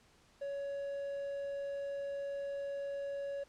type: tone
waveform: triangle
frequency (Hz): 560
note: C#5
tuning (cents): +18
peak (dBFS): -35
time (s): 0.41-3.44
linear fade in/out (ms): 10
effects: pink hiss -66 dBFS RMS until 3.48 s + low-pass 8000 Hz 12 dB/octave